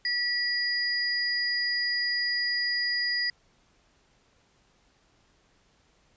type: tone pair together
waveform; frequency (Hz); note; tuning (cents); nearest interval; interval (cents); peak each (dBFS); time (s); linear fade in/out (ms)
sine; 1939 / 4886; B6 / D#8; -32 / -32; octave + major third; 1600; -28; 0.05-3.3; 2
effects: pink hiss -65 dBFS RMS until 6.16 s + resampled to 16000 Hz